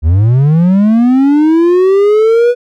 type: linear sweep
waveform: triangle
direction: up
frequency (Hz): 72.6 to 491.9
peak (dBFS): -3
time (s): 0.02-2.55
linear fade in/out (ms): 50
effects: none